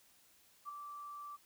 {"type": "tone with ADSR envelope", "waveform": "sine", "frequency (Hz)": 1166, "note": "D6", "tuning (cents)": -13, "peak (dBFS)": -39, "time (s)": [0.65, 1.37], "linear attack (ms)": 39, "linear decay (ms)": 5, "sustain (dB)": -6, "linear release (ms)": 22, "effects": ["white hiss -67 dBFS RMS until 1.45 s"]}